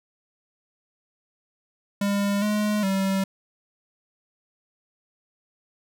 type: tone with pitch steps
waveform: square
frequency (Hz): 201.3 / 210.1 / 193.3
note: G3 / G#3 / G3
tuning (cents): +46 / +20 / -24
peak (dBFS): -22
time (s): 2.01-3.24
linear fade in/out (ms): 5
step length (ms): 410
effects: none